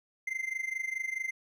triangle tone with amplitude modulation, 2081 Hz, C7, 10 cents flat, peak -27 dBFS, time 0.27-1.31 s, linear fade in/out 5 ms, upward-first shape sine, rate 24.7 Hz, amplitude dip 85%, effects none

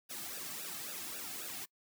white noise with flanger, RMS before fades -43 dBFS, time 0.09-1.66 s, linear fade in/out 20 ms, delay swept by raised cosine 0.93 to 2.13 ms, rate 3.7 Hz, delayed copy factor -1, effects noise-tail reverb RT60 0.1 s tail -24 dB re dry

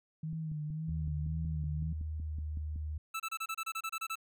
sine tone with vibrato, 155.56 Hz, D#3, in tune, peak -35 dBFS, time 0.23-1.93 s, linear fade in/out 5 ms, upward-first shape sine, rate 1.9 Hz, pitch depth 58 cents each way
click train, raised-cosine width 5 ms, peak -34 dBFS, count 14, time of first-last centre 0.33-2.76 s, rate 5.35 Hz
sine tone with pitch glide, 77.78 to 76.4 Hz, D#2 to D#2, 0 to -31 cents, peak -35 dBFS, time 0.88-2.98 s, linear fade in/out 5 ms, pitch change -31 cents, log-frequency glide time 2.25-2.33 s
25% pulse tone bursts, 1318.5 Hz, E6, in tune, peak -31 dBFS, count 12, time 3.14-4.156 s, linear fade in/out 10 ms, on 59 ms, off 28 ms
effects none

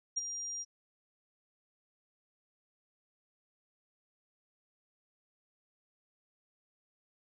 sine tone with ADSR envelope, 5700 Hz, F8, 34 cents sharp, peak -28 dBFS, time 0.16-0.65 s, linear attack 17 ms, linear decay 21 ms, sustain -9 dB, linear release 32 ms, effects none

